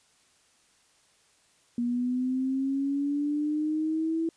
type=linear sweep; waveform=sine; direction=up; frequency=237.8 to 329.6 Hz; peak=-25 dBFS; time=1.78-4.29 s; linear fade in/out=2 ms; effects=white hiss -64 dBFS RMS until 4.36 s + resampled to 22050 Hz